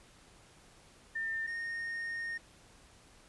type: tone pair in turn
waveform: sine / triangle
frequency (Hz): 1802 / 1845.2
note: A6 / A#6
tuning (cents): +41 / -18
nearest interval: unison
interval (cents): 41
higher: second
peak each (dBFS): -33 / -34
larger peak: first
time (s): 1.15-1.47 / 1.47-2.38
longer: second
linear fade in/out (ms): 10
effects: pink hiss -60 dBFS RMS until 3.28 s + resampled to 24000 Hz